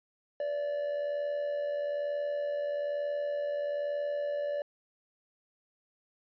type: tone with amplitude modulation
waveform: triangle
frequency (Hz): 580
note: D5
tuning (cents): -22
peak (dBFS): -26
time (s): 0.4-4.62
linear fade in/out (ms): 2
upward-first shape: sine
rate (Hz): 81.1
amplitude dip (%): 50
effects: resampled to 11025 Hz